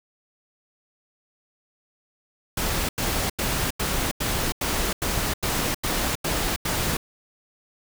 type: noise bursts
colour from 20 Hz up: pink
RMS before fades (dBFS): -25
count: 11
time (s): 2.57-6.97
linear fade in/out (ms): 5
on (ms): 320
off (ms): 88
effects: none